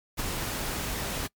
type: noise with ADSR envelope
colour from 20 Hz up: pink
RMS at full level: -28 dBFS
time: 0.17-1.28 s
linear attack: 32 ms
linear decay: 8 ms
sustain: -4 dB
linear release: 22 ms
effects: noise-tail reverb RT60 0.1 s tail -24 dB re dry + MP3 96 kbps